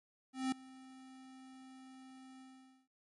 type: tone with ADSR envelope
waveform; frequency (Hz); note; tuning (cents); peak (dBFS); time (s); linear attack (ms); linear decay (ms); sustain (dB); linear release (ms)
square; 261.6; C4; 0; -32; 0.33-2.88; 190; 4; -22; 480
effects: MP3 48 kbps